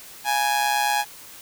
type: tone with amplitude modulation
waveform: sawtooth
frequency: 830.6 Hz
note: G#5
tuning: in tune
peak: -13 dBFS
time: 0.24-1.05 s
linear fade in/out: 50 ms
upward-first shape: sine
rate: 129 Hz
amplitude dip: 65%
effects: white hiss -43 dBFS RMS until 1.41 s